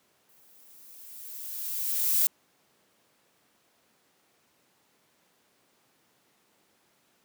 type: noise with exponential growth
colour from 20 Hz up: violet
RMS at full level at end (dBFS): -22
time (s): 0.29-2.27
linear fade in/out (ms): 1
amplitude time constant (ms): 430
effects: pink hiss -67 dBFS RMS until 7.24 s + high-pass 200 Hz 12 dB/octave